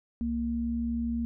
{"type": "tone pair together", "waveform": "sine", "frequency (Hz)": [65.41, 233.1], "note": ["C2", "A#3"], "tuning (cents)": [0, 0], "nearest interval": "octave + minor seventh", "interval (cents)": 2200, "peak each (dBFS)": [-35, -28], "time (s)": [0.21, 1.25], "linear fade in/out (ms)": 0, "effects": []}